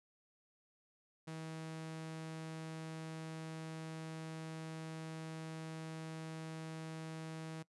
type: tone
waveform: sawtooth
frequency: 160 Hz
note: D#3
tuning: 49 cents sharp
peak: -40 dBFS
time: 1.27-7.63 s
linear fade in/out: 10 ms
effects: noise-tail reverb RT60 0.1 s tail -20 dB re dry + resampled to 24000 Hz